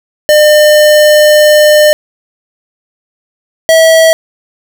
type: tone pair in turn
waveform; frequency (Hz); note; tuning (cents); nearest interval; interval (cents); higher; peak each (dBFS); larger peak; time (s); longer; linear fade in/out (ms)
square; 603 / 648.3; D5 / E5; +46 / -29; minor second; 125; second; -3; neither; 0.29-1.93 / 3.69-4.13; first; 0
effects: none